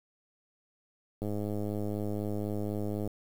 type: click train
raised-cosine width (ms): 2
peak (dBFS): -22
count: 194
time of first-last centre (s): 1.22-3.076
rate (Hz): 104
effects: 8-bit